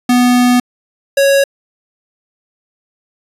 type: tone pair in turn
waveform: square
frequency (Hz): 246.6 / 553.6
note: B3 / C#5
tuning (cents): -2 / -2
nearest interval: octave + major second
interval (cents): 1400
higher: second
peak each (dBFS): -8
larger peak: neither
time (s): 0.09-0.6 / 1.17-1.44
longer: first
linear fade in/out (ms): 5
effects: resampled to 32000 Hz